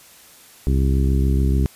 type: harmonic tone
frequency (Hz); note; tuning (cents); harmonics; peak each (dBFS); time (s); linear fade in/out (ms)
66.9; C2; +39; 1 / 2 / 3 / 4 / 5 / 6; -16 / -22 / -26 / -28 / -30 / -32; 0.67-1.66; 0
effects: white hiss -47 dBFS RMS until 1.75 s + resampled to 32000 Hz